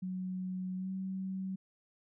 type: tone with pitch glide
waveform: sine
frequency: 185 to 189.76 Hz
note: F#3 to F#3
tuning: 0 to +44 cents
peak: -35 dBFS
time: 0.02-1.56 s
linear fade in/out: 10 ms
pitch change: +44 cents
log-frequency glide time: 0.76-0.9 s
effects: none